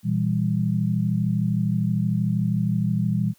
sine chord, E diminished, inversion second, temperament just, 118.67 / 164.81 / 197.78 Hz, Bb2 / E3 / G3, +31 / 0 / +16 cents, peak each -24 dBFS, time 0.03-3.34 s, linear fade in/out 50 ms, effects white hiss -60 dBFS RMS until 3.38 s + high-pass 60 Hz 12 dB/octave

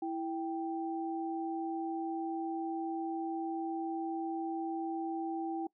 sine tone pair together, 329.6 / 784 Hz, E4 / G5, 0 / 0 cents, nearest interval octave + minor third, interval 1500 cents, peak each -35 / -38 dBFS, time 0.02-5.67 s, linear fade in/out 5 ms, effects noise-tail reverb RT60 0.1 s tail -21 dB re dry

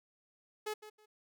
sawtooth tone with echo, 426.2 Hz, G#4, 45 cents sharp, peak -32 dBFS, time 0.66-0.74 s, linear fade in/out 10 ms, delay 160 ms, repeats 2, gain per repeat -13 dB, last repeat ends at 1.06 s, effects none

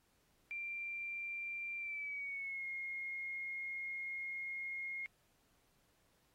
sine tone with pitch glide, 2367 to 2146 Hz, D7 to C7, +13 to +43 cents, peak -40 dBFS, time 0.51-5.06 s, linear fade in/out 0 ms, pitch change -170 cents, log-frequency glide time 1.78-2.66 s, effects pink hiss -75 dBFS RMS until 6.34 s + AAC 48 kbps

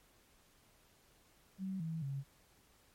sine tone with pitch steps, 190.5 / 162.05 / 137.85 Hz, G3 / E3 / C#3, -49 / -29 / -9 cents, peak -37 dBFS, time 1.58-2.24 s, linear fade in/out 50 ms, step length 220 ms, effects pink hiss -68 dBFS RMS until 2.94 s + MP3 64 kbps

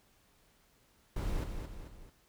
brown noise with echo, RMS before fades -34 dBFS, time 1.16-1.44 s, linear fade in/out 5 ms, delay 220 ms, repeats 3, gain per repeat -6 dB, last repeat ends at 2.1 s, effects pink hiss -68 dBFS RMS until 2.28 s

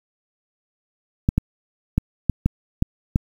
clicks, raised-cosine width 5 ms, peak -4 dBFS, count 7, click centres 1.289 / 1.38 / 1.98 / 2.297 / 2.46 / 2.824 / 3.159 s, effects 7-bit

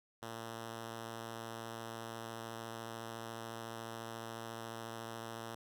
5% pulse tone with vibrato, 114.2 Hz, A#2, 35 cents flat, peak -32 dBFS, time 0.22-5.55 s, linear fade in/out 5 ms, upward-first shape sine, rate 14 Hz, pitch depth 11 cents each way, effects none

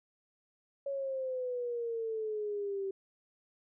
sine exponential sweep, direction down, 559 to 385.2 Hz, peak -33 dBFS, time 0.86-2.91 s, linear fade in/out 5 ms, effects none

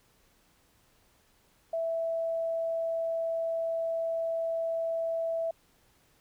sine tone, 659.3 Hz, E5, in tune, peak -28 dBFS, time 1.73-5.51 s, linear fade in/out 5 ms, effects pink hiss -66 dBFS RMS until 6.2 s

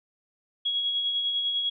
sine tone with tremolo, 3322 Hz, G#7, in tune, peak -23 dBFS, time 0.65-1.7 s, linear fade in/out 10 ms, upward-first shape sine, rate 10 Hz, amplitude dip 35%, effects none

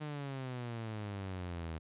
sawtooth exponential sweep, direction down, 153.5 to 78.7 Hz, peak -35 dBFS, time 0-1.79 s, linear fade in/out 20 ms, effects resampled to 8000 Hz

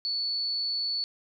sine tone, 4444 Hz, C#8, 4 cents sharp, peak -27 dBFS, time 0.05-1.04 s, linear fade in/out 0 ms, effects none

